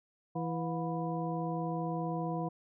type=harmonic tone with a mistuned harmonic; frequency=164.81 Hz; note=E3; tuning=in tune; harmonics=1 / 2 / 3 / 4 / 6; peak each=-35 / -39 / -41 / -39 / -42 dBFS; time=0.35-2.49 s; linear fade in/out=10 ms; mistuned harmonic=4; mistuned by=+140 cents; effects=none